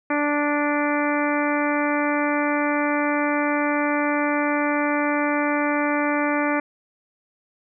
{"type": "harmonic tone", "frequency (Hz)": 293, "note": "D4", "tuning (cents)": -4, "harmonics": [1, 2, 3, 4, 5, 6, 7, 8], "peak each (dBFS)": [-23, -26, -28, -29, -30, -31, -31, -32], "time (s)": [0.1, 6.6], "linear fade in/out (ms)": 5, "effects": []}